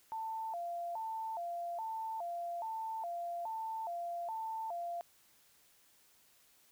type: tone with vibrato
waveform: sine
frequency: 784 Hz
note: G5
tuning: in tune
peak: -37 dBFS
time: 0.12-5.01 s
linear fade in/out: 0 ms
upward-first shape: square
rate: 1.2 Hz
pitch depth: 220 cents each way
effects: white hiss -67 dBFS RMS until 6.71 s